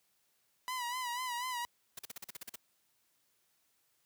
sawtooth tone with vibrato, 987.8 Hz, B5, in tune, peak -32 dBFS, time 0.68-1.65 s, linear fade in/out 0 ms, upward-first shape sine, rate 4.1 Hz, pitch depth 69 cents each way
white noise bursts, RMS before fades -44 dBFS, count 10, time 1.97-2.558 s, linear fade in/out 5 ms, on 21 ms, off 42 ms
effects white hiss -75 dBFS RMS until 4.05 s + high-pass 60 Hz 12 dB/octave

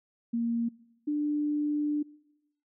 sine tone pair in turn, 233.1 / 296.3 Hz, A#3 / D4, 0 / +15 cents, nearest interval major third, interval 415 cents, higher second, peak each -26 / -26 dBFS, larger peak neither, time 0.33-0.69 / 1.07-2.03 s, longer second, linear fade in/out 10 ms, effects noise-tail reverb RT60 1.0 s tail -23 dB re dry

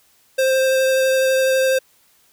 square tone with vibrato, 526 Hz, C5, 9 cents sharp, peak -15 dBFS, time 0.38-1.79 s, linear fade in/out 10 ms, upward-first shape triangle, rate 12 Hz, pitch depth 11 cents each way, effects white hiss -57 dBFS RMS until 2.32 s

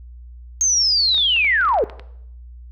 sine linear sweep, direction down, 6470 to 387.7 Hz, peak -14 dBFS, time 0.61-1.84 s, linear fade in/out 0 ms
clicks, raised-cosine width 0.3 ms, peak -21 dBFS, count 11, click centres 1.145 / 1.178 / 1.364 / 1.447 / 1.612 / 1.651 / 1.69 / 1.741 / 1.787 / 1.898 / 1.996 s
effects noise-tail reverb RT60 0.7 s tail -18 dB re dry + added 60 Hz sine -36 dBFS peak until 2.71 s

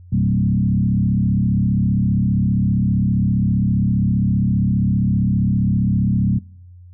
sine tone with frequency modulation, 155.56 Hz, D#3, in tune, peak -14 dBFS, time 0.12-6.39 s, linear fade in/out 10 ms, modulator 35.1 Hz, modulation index 2, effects noise-tail reverb RT60 0.8 s tail -26 dB re dry + added 89 Hz sine -39 dBFS peak until 6.93 s

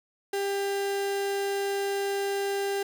35% pulse tone, 397.5 Hz, G4, 24 cents sharp, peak -25 dBFS, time 0.33-2.83 s, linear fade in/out 5 ms, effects none

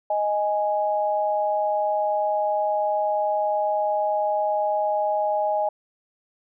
sine tone pair together, 622.2 / 830.6 Hz, D#5 / G#5, 0 / 0 cents, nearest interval perfect fourth, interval 500 cents, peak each -23 dBFS, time 0.1-5.69 s, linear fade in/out 5 ms, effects none

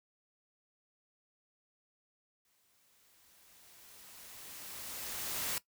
white noise with exponential growth, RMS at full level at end -35 dBFS, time 2.45-5.58 s, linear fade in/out 1 ms, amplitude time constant 680 ms, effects noise-tail reverb RT60 0.1 s tail -17 dB re dry

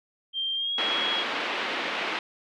sine tone with pitch glide, 3172 to 3309 Hz, G7 to G#7, +20 to -7 cents, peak -26 dBFS, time 0.33-1.25 s, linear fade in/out 50 ms, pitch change +73 cents, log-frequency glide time 0.55-0.75 s
white band-pass noise, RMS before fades -30 dBFS, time 0.78-2.19 s, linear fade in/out 2 ms, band 240 to 3100 Hz, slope 24 dB/octave
effects none

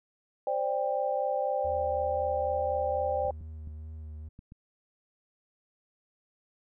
sine chord, C suspended second, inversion none, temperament equal with one note detuned, 523.3 / 587.3 / 792.6 Hz, C5 / D5 / G5, 0 / 0 / +19 cents, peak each -31 dBFS, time 0.47-3.31 s, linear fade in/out 2 ms
triangle tone with vibrato, 77.78 Hz, D#2, in tune, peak -37 dBFS, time 1.64-4.29 s, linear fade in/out 10 ms, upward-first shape sine, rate 2.3 Hz, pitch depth 27 cents each way
clicks, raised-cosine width 5 ms, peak -35 dBFS, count 6, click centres 3.251 / 3.282 / 3.411 / 3.674 / 4.391 / 4.521 s
effects none

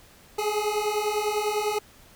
25% pulse beating tone pair, 415.3 / 425.3 Hz, G#4 / G#4, 0 / +41 cents, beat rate 10 Hz, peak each -24 / -23 dBFS, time 0.38-1.79 s, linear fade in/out 10 ms, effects pink hiss -53 dBFS RMS until 2.15 s

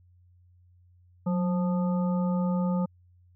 harmonic tone with a mistuned harmonic, 175.8 Hz, F3, 12 cents sharp, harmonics 1 / 3 / 5 / 7, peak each -24 / -34 / -38 / -41 dBFS, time 1.26-2.86 s, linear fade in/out 10 ms, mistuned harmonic 1, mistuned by +62 cents, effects added 89 Hz sine -56 dBFS peak until 3.35 s

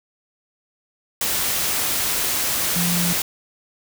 sine tone in noise, 174.5 Hz, F3, 1 cent flat, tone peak -21 dBFS, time 2.76-3.13 s, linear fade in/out 2 ms, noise white, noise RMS -22 dBFS, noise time 1.21-3.22 s, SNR -2 dB, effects none

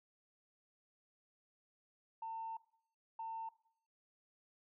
sine tone bursts at uneven times, 900 Hz, A5, 39 cents sharp, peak -40 dBFS, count 2, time 2.22-2.57 / 3.19-3.49 s, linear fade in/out 5 ms, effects noise-tail reverb RT60 0.6 s tail -19 dB re dry + tanh soft clip ceiling -36 dBFS

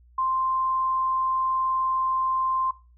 sine tone, 1046.5 Hz, C6, in tune, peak -22 dBFS, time 0.18-2.71 s, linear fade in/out 5 ms, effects noise-tail reverb RT60 0.3 s tail -17 dB re dry + added 60 Hz sine -52 dBFS peak until 2.97 s

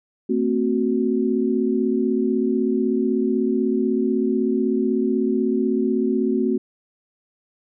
sine chord, F# diminished, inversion first, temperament equal with one note detuned, 225.5 / 261.6 / 370 Hz, A3 / C4 / F#4, +43 / 0 / 0 cents, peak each -22 dBFS, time 0.29-6.58 s, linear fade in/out 10 ms, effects none

